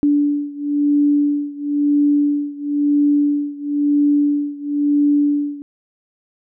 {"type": "beating tone pair", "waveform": "sine", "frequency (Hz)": [290, 290.99], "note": ["D4", "D4"], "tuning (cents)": [-22, -16], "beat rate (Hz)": 0.99, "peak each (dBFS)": [-16, -18], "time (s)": [0.03, 5.62], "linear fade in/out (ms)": 0, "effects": []}